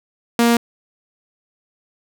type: tone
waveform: sawtooth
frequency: 234.9 Hz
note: A#3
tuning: 13 cents sharp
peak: -8 dBFS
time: 0.39-0.57 s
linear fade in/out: 2 ms
effects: none